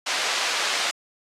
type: band-pass noise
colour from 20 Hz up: white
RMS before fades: -26 dBFS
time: 0.06-0.91 s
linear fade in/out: 10 ms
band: 610 to 4900 Hz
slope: 12 dB/octave
effects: low-pass 9000 Hz 12 dB/octave + AAC 48 kbps